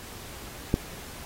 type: click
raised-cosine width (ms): 3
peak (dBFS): -8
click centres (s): 0.741
effects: pink hiss -43 dBFS RMS until 1.25 s + AAC 48 kbps